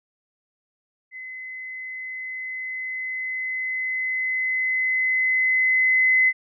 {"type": "tone with level ramp", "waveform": "sine", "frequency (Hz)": 2036, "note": "C7", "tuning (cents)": -48, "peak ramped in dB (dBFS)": [-34, -14], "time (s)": [1.11, 6.33], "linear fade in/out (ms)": 50, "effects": []}